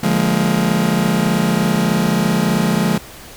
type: chord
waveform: 40% pulse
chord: Bb dominant seventh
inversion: first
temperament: just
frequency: 145.68 / 174.81 / 209.8 / 233.1 Hz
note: D3 / F3 / Ab3 / Bb3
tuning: -14 / +2 / +18 / 0 cents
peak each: -22 / -17 / -17 / -21 dBFS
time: 0.03-2.98 s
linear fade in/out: 5 ms
effects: pink hiss -37 dBFS RMS until 3.36 s